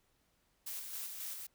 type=noise with tremolo; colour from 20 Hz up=blue; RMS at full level=-42 dBFS; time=0.66-1.47 s; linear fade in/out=10 ms; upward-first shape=square; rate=3.7 Hz; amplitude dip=35%; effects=pink hiss -75 dBFS RMS until 1.54 s